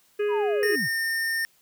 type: harmonic tone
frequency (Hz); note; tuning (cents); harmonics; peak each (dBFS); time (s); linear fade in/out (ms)
415.3; G#4; 0; 1 / 3 / 4 / 5 / 6 / 7; -22 / -42 / -38 / -47 / -41 / -47; 0.19-0.76; 10
type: linear sweep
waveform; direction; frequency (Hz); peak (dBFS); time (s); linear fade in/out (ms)
sine; down; 1033 to 92.5; -29; 0.28-0.89; 50
type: tone with pitch glide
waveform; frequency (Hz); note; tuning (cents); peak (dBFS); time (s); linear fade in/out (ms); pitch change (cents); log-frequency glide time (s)
square; 1829 to 1817.4; A#6 to A#6; -33 to -44; -25; 0.63-1.45; 0; -11; 0.84-0.95
effects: white hiss -62 dBFS RMS until 1.61 s